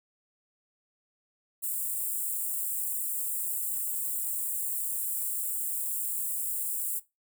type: high-pass noise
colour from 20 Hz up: white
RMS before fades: -32 dBFS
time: 1.62-7 s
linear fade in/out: 20 ms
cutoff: 7500 Hz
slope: 96 dB/octave
effects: noise-tail reverb RT60 0.2 s tail -17 dB re dry